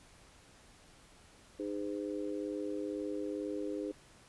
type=harmonic tone; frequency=102.2 Hz; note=G#2; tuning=27 cents flat; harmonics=3 / 4 / 5; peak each=-38 / -40 / -42 dBFS; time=1.59-3.92 s; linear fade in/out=10 ms; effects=pink hiss -60 dBFS RMS until 4.28 s + resampled to 24000 Hz